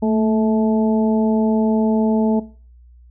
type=harmonic tone with a mistuned harmonic; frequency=217.1 Hz; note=A3; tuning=23 cents flat; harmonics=1 / 2 / 3 / 4; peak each=-16 / -22 / -26 / -28 dBFS; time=0.02-2.4 s; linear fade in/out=10 ms; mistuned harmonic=1; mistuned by=+36 cents; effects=noise-tail reverb RT60 0.4 s tail -18 dB re dry + added 60 Hz sine -43 dBFS peak until 3.1 s